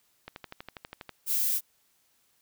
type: click train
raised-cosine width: 0.3 ms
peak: -24 dBFS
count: 11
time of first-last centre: 0.28-1.093 s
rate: 12.3 Hz
type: noise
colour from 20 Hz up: violet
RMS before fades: -27 dBFS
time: 1.26-1.61 s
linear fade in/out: 50 ms
effects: white hiss -69 dBFS RMS until 2.41 s